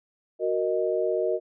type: chord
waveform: sine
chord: D# minor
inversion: first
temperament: equal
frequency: 370 / 466.2 / 622.3 Hz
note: F#4 / A#4 / D#5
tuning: 0 / 0 / 0 cents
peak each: -27 dBFS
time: 0.39-1.4 s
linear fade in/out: 50 ms
effects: none